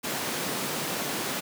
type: high-pass noise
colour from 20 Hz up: pink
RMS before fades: -31 dBFS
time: 0.03-1.41 s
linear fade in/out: 20 ms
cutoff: 150 Hz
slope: 24 dB/octave
effects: none